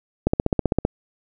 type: click train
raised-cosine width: 2 ms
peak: -4 dBFS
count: 10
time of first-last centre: 0.27-0.851 s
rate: 15.5 Hz
effects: none